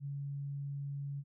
sine tone, 140.9 Hz, C#3, 29 cents sharp, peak -37 dBFS, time 0-1.24 s, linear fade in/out 50 ms, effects none

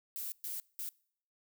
violet noise bursts at uneven times, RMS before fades -40 dBFS, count 3, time 0.16-0.32 / 0.44-0.6 / 0.79-0.89 s, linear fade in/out 0 ms, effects noise-tail reverb RT60 0.6 s tail -25 dB re dry

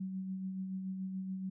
sine tone with tremolo, 189.1 Hz, F#3, 38 cents sharp, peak -35 dBFS, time 0-1.5 s, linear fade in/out 10 ms, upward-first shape sine, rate 7 Hz, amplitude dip 35%, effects none

